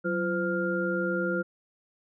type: tone cluster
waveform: sine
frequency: 185.1 / 344.2 / 513 / 1403 Hz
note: F#3 / F4 / C5 / F6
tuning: +1 / -25 / -34 / +8 cents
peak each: -31 dBFS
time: 0.04-1.43 s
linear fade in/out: 20 ms
effects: none